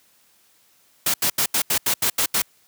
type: noise bursts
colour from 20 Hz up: white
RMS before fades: -20 dBFS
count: 9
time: 1.06-2.42 s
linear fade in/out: 5 ms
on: 80 ms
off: 80 ms
effects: white hiss -59 dBFS RMS until 2.67 s + high-pass 80 Hz 12 dB/octave